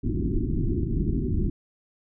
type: low-pass noise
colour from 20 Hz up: pink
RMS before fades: -25 dBFS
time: 0.03-1.5 s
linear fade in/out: 5 ms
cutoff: 380 Hz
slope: 96 dB/octave
effects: none